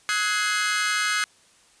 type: chord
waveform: sawtooth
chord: Ab dominant seventh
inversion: second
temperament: equal with one note detuned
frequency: 1269.9 / 1480 / 1661.2 / 2093 Hz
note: Eb6 / Gb6 / Ab6 / C7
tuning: +35 / 0 / 0 / 0 cents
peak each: -24 dBFS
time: 0.09-1.24 s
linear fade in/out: 0 ms
effects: white hiss -57 dBFS RMS until 1.8 s + resampled to 22050 Hz